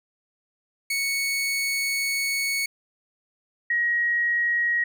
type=tone pair in turn; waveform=sawtooth / sine; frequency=2217 / 1894.7 Hz; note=C#7 / A#6; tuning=0 / +28 cents; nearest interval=minor third; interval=272 cents; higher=first; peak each=-20 dBFS; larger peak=neither; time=0.9-2.66 / 3.7-4.84 s; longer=first; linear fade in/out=5 ms; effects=none